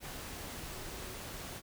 sine tone in noise, 370 Hz, F#4, in tune, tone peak -54 dBFS, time 0.69-1.18 s, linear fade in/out 50 ms, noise pink, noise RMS -44 dBFS, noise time 0-1.62 s, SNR -13 dB, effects none

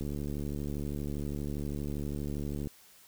click train, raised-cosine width 3 ms, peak -24 dBFS, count 194, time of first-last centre 0.01-2.672 s, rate 72.5 Hz, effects white hiss -58 dBFS RMS until 3.07 s

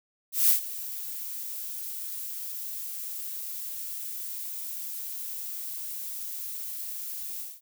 violet noise with ADSR envelope, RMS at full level -19 dBFS, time 0.32-7.61 s, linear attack 170 ms, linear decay 110 ms, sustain -17 dB, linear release 210 ms, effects none

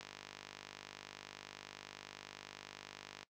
click train, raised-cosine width 0.2 ms, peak -29 dBFS, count 162, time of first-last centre 0.01-3.23 s, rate 50 Hz, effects noise-tail reverb RT60 0.1 s tail -20 dB re dry + high-pass 100 Hz 12 dB/octave

